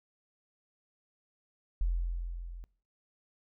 sine tone with level ramp, 43.1 Hz, F1, 22 cents flat, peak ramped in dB -25 to -42 dBFS, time 1.81-2.64 s, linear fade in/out 0 ms, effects noise-tail reverb RT60 0.5 s tail -24 dB re dry

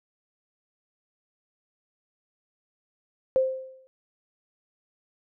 sine tone with exponential decay, 523.3 Hz, C5, in tune, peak -16 dBFS, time 3.36-3.87 s, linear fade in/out 0 ms, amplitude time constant 110 ms, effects none

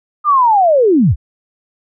sine linear sweep, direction down, 1231 to 46.25 Hz, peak -7 dBFS, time 0.24-1.16 s, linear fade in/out 50 ms, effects none

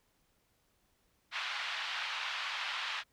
white band-pass noise, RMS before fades -38 dBFS, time 1.31-3.04 s, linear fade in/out 50 ms, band 890 to 3600 Hz, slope 24 dB/octave, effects pink hiss -74 dBFS RMS until 3.12 s

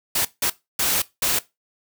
white noise bursts at uneven times, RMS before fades -21 dBFS, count 4, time 0.15-0.25 / 0.42-0.5 / 0.79-1.02 / 1.22-1.39 s, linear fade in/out 5 ms, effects noise-tail reverb RT60 0.2 s tail -18 dB re dry

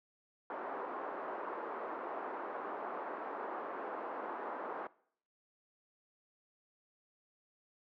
white band-pass noise, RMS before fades -42 dBFS, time 0.5-4.87 s, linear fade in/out 2 ms, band 310 to 1200 Hz, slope 24 dB/octave, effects noise-tail reverb RT60 0.6 s tail -21 dB re dry

